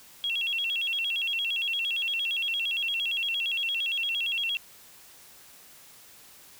sine tone with vibrato, 2990 Hz, F#7, 17 cents sharp, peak -26 dBFS, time 0.24-4.57 s, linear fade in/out 0 ms, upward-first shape square, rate 8.7 Hz, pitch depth 170 cents each way, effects white hiss -52 dBFS RMS until 6.59 s

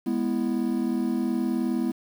triangle chord, E major, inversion first, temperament equal, 207.7 / 246.9 / 329.6 Hz, G#3 / B3 / E4, 0 / 0 / 0 cents, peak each -27 / -24 / -27 dBFS, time 0.06-1.92 s, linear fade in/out 10 ms, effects 8-bit

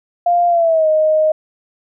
sine tone with pitch glide, 698.5 to 622.3 Hz, F5 to D#5, 0 to 0 cents, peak -10 dBFS, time 0.26-1.32 s, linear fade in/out 5 ms, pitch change -200 cents, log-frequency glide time 0.48-0.88 s, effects none

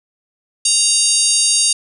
harmonic tone, 932.3 Hz, A#5, in tune, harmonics 3 / 4 / 5 / 6 / 7 / 8 / 9 / 10, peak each -25 / -23 / -18 / -25 / -18 / -24 / -24 / -16 dBFS, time 0.65-1.73 s, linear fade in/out 5 ms, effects none

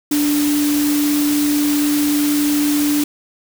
sine tone in noise, 293.2 Hz, D4, 3 cents flat, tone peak -14 dBFS, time 0.11-3.04 s, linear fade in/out 5 ms, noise white, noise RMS -24 dBFS, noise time 0.11-3.04 s, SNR +7 dB, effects none

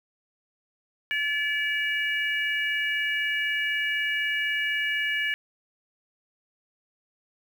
harmonic tone, 576 Hz, D5, 34 cents flat, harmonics 3 / 4 / 5, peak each -27 / -29 / -31 dBFS, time 1.11-5.34 s, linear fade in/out 0 ms, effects 8-bit

